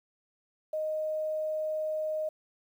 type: tone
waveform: sine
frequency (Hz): 621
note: D#5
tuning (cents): -3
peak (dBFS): -29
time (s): 0.73-2.29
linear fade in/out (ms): 5
effects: 10-bit